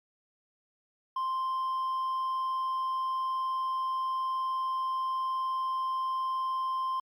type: tone with hard clipping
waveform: sine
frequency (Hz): 1046.5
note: C6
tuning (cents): 0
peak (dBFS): -29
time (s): 1.16-7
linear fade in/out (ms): 5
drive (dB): 2
effects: MP3 96 kbps